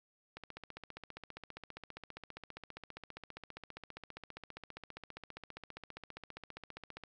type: click train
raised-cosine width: 0.3 ms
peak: -30 dBFS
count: 101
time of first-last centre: 0.37-7.037 s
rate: 15 Hz
effects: none